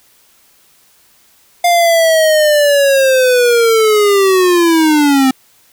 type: linear sweep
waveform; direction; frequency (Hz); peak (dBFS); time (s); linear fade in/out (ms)
square; down; 704 to 258.6; -8; 1.64-5.31; 5
effects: white hiss -50 dBFS RMS until 5.72 s